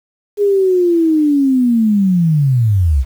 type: linear sweep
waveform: sine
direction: down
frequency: 415.3 to 59.9 Hz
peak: -9 dBFS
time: 0.37-3.05 s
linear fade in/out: 50 ms
effects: 7-bit